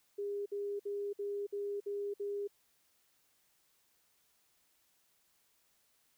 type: tone bursts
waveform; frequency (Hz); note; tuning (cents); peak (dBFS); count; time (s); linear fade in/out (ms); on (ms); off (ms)
sine; 405.4; G#4; -42; -35; 7; 0.18-2.476; 10; 280; 56
effects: white hiss -73 dBFS RMS until 6.17 s